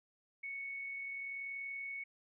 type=tone with amplitude modulation; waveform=sine; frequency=2217 Hz; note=C#7; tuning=in tune; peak=-39 dBFS; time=0.43-2.04 s; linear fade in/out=10 ms; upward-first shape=sine; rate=40.7 Hz; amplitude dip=25%; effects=none